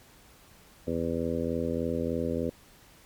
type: harmonic tone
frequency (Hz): 83.3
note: E2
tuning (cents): +19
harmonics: 1 / 2 / 3 / 4 / 5 / 6 / 7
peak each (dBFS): -37 / -36 / -32 / -36 / -35 / -33 / -39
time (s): 0.87-2.5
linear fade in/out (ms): 5
effects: pink hiss -56 dBFS RMS until 3.05 s + MP3 96 kbps